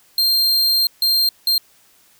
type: tone bursts at uneven times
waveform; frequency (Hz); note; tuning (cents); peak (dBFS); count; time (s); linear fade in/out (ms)
45% pulse; 4186; C8; 0; -13; 3; 0.18-0.87 / 1.02-1.29 / 1.47-1.58; 2
effects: white hiss -54 dBFS RMS until 2.19 s